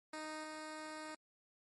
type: tone with level steps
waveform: 10% pulse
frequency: 310 Hz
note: D#4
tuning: 6 cents flat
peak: -35 / -37 dBFS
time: 0.13-1.15 s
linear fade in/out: 5 ms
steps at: 0.43 s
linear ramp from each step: 10 ms
effects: MP3 48 kbps